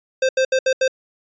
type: tone bursts at uneven times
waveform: square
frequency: 523.3 Hz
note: C5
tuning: in tune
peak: -15 dBFS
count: 5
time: 0.22-0.29 / 0.37-0.45 / 0.52-0.59 / 0.66-0.73 / 0.81-0.88 s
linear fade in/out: 5 ms
effects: resampled to 16000 Hz